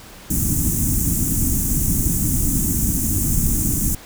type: band-stop noise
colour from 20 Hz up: pink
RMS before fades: -19 dBFS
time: 0.3-3.95 s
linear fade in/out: 5 ms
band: 310 to 6500 Hz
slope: 48 dB/octave
effects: pink hiss -41 dBFS RMS until 4.05 s